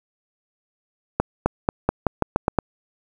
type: accelerating click train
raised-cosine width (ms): 1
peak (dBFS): -3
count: 9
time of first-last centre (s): 1.2-2.587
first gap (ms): 260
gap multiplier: 0.88
effects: 7-bit